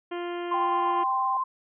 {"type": "harmonic tone", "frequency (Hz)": 349.2, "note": "F4", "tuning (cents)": 0, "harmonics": [1, 2, 3, 4, 5, 6, 7, 8, 9], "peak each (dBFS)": [-31, -38, -40, -44, -46, -48, -50, -49, -49], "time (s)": [0.11, 1.04], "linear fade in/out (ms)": 10}
{"type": "tone with vibrato", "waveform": "sine", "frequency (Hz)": 1039, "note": "C6", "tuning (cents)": -12, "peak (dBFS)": -24, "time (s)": [0.51, 1.44], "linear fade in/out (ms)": 10, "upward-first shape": "square", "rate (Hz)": 19, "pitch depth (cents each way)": 19}
{"type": "tone", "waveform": "sine", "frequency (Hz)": 784, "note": "G5", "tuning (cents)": 0, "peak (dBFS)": -28, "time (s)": [0.54, 1.37], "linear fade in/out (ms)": 2}
{"effects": []}